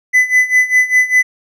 triangle tone with tremolo, 2006 Hz, B6, 26 cents sharp, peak -4 dBFS, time 0.13-1.23 s, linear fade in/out 20 ms, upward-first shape sine, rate 5 Hz, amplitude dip 85%, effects none

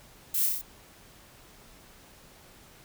violet noise with echo, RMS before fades -28 dBFS, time 0.34-0.46 s, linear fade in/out 5 ms, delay 31 ms, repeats 5, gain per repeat -2 dB, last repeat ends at 0.615 s, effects pink hiss -54 dBFS RMS until 2.84 s

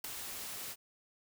white noise with ADSR envelope, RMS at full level -36 dBFS, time 0.04-0.76 s, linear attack 5 ms, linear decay 7 ms, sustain -7 dB, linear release 48 ms, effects none

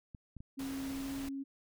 clicks, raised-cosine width 5 ms, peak -35 dBFS, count 3, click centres 0.148 / 0.367 / 0.405 s
sine tone with pitch glide, 270.2 to 273.7 Hz, C#4 to C#4, -44 to -22 cents, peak -37 dBFS, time 0.57-1.44 s, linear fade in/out 20 ms, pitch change +22 cents, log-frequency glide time 0.92-1.14 s
pink noise, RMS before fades -47 dBFS, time 0.59-1.29 s, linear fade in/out 5 ms
effects none

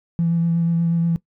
triangle tone with vibrato, 168 Hz, E3, 33 cents sharp, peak -12 dBFS, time 0.19-1.16 s, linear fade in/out 0 ms, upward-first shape sine, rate 8.3 Hz, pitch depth 16 cents each way, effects noise-tail reverb RT60 0.1 s tail -21 dB re dry + tanh soft clip ceiling -14 dBFS

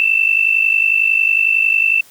sine tone pair together, 2637 / 2688 Hz, E7 / E7, 0 / +33 cents, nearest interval unison, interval 33 cents, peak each -14 dBFS, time 0-2.01 s, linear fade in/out 0 ms, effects white hiss -46 dBFS RMS until 2.1 s

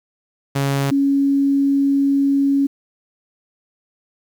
sawtooth / sine tone pair in turn, 138.59 / 277.7 Hz, C#3 / C#4, 0 / +3 cents, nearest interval octave, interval 1203 cents, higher second, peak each -13 dBFS, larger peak neither, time 0.55-0.91 / 0.91-2.67 s, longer second, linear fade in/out 10 ms, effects 8-bit

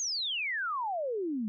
sine exponential sweep, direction down, 6645 to 203.6 Hz, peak -30 dBFS, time 0-1.48 s, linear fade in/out 0 ms, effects none

